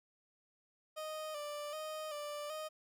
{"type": "tone with vibrato", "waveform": "30% pulse", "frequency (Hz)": 605, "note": "D#5", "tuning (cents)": -49, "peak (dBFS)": -38, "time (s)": [0.96, 2.69], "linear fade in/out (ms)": 20, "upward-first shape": "square", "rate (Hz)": 1.3, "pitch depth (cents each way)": 46, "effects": []}